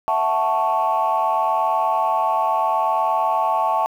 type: chord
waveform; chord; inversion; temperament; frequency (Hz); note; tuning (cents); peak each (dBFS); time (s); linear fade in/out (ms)
sine; F# minor seventh; third; equal; 659.3 / 740 / 880 / 1108.7; E5 / F#5 / A5 / C#6; 0 / 0 / 0 / 0; -23 / -23 / -19 / -22; 0.08-3.86; 0
effects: tanh soft clip ceiling -10 dBFS + 8-bit